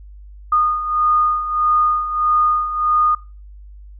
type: beating tone pair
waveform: sine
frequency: 1226 / 1227.6 Hz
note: D#6 / D#6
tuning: -26 / -24 cents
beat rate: 1.6 Hz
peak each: -21 / -15 dBFS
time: 0.52-3.15 s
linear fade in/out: 5 ms
effects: noise-tail reverb RT60 0.3 s tail -18 dB re dry + added 50 Hz sine -36 dBFS peak until 3.99 s